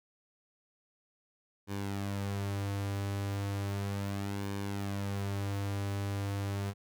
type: tone with flanger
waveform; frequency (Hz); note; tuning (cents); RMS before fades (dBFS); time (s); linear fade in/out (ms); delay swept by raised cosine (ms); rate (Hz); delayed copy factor
sawtooth; 99.7; G2; +30; -35; 1.67-6.74; 50; 1.5 to 5.7; 0.35; -0.5
effects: none